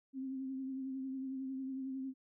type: tone with vibrato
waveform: sine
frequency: 265 Hz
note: C4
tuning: 22 cents sharp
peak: -38 dBFS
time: 0.13-2.14 s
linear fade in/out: 50 ms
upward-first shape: triangle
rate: 11 Hz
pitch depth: 36 cents each way
effects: none